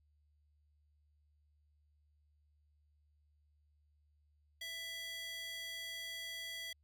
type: tone with high-pass filter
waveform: square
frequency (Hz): 663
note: E5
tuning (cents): +10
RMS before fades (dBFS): -45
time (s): 4.61-6.73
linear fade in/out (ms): 5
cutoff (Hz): 2600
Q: 7.8
effects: added 74 Hz sine -70 dBFS peak until 6.83 s